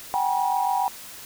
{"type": "tone cluster", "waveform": "sine", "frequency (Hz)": [760, 807, 963], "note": ["F#5", "G#5", "B5"], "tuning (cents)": [46, -50, -44], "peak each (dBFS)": -25, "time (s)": [0.14, 0.88], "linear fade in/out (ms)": 0, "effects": ["white hiss -41 dBFS RMS until 1.25 s"]}